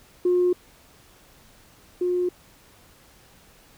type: tone pair in turn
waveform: sine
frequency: 358.1 / 358.1 Hz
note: F4 / F4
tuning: +43 / +43 cents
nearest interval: unison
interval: 0 cents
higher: neither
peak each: -16 / -20 dBFS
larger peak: first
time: 0.25-0.53 / 2.01-2.29 s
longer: neither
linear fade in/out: 5 ms
effects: tanh soft clip ceiling -13 dBFS + pink hiss -54 dBFS RMS until 3.77 s